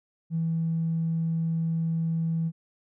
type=tone with tanh clipping; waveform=triangle; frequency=163.9 Hz; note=E3; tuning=10 cents flat; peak=-24 dBFS; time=0.3-2.52 s; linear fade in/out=50 ms; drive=4 dB; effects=none